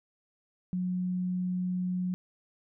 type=tone; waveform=sine; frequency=181.7 Hz; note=F#3; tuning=31 cents flat; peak=-28 dBFS; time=0.73-2.14 s; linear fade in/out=0 ms; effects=none